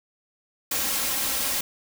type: noise with comb filter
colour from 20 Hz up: white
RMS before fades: -26 dBFS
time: 0.71-1.61 s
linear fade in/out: 5 ms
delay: 3.7 ms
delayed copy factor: +0.6
effects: none